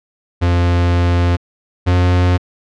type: tone pair in turn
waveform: 45% pulse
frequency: 87.31 / 89.35 Hz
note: F2 / F2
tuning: 0 / +40 cents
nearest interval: unison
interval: 40 cents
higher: second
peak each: -11 / -10 dBFS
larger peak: second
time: 0.41-1.37 / 1.86-2.38 s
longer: first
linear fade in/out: 20 ms
effects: low-pass 4000 Hz 12 dB/octave